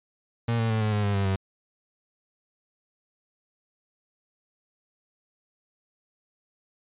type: tone with pitch steps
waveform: 35% pulse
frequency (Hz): 116.54 / 113.35 / 110.25 / 107.24 / 104.31 / 101.45 / 98.68 / 95.98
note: A#2 / A#2 / A2 / A2 / G#2 / G#2 / G2 / G2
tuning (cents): 0 / -48 / +4 / -44 / +8 / -40 / +12 / -36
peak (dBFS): -21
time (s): 0.48-1.36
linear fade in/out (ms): 5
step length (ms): 110
effects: resampled to 8000 Hz